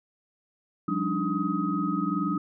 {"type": "tone cluster", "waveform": "sine", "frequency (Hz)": [177.3, 199.8, 285.4, 306.2, 1260], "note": ["F3", "G3", "D4", "D#4", "D#6"], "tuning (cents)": [26, 33, -49, -28, 21], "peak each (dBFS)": -31, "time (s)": [0.88, 2.38], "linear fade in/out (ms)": 5, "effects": []}